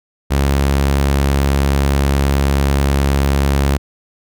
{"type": "tone", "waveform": "sawtooth", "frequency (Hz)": 69.4, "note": "C#2", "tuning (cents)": 3, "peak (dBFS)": -8, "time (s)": [0.3, 3.78], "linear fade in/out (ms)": 20, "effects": []}